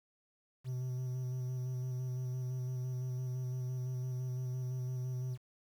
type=tone with vibrato; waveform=triangle; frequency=127.2 Hz; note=C3; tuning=48 cents flat; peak=-33 dBFS; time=0.64-5.38 s; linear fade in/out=50 ms; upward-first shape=square; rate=5.9 Hz; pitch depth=17 cents each way; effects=10-bit